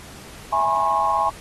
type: chord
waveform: sine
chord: C# minor seventh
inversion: first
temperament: equal with one note detuned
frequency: 659.3 / 830.6 / 987.8 / 1083.4 Hz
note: E5 / G#5 / B5 / C#6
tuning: 0 / 0 / 0 / -40 cents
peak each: -27 / -21 / -25 / -21 dBFS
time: 0.52-1.3 s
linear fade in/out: 10 ms
effects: pink hiss -42 dBFS RMS until 1.4 s + AAC 32 kbps